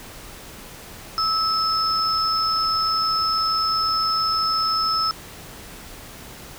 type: tone pair together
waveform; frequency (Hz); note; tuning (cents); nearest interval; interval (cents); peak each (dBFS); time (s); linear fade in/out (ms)
sine; 1300 / 5227; E6 / E8; -24 / -16; 2 octaves; 2408; -21 / -22; 1.18-5.11; 0
effects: pink hiss -40 dBFS RMS until 6.58 s